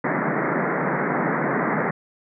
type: band-pass noise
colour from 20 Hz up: pink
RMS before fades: -23 dBFS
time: 0.04-1.91 s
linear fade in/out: 5 ms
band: 140 to 2100 Hz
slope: 96 dB/octave
effects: none